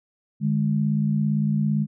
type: tone pair together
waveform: sine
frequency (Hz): 150 / 207.7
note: D3 / G#3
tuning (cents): +37 / 0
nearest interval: tritone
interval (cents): 563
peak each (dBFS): -22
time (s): 0.4-1.87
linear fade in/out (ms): 50
effects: none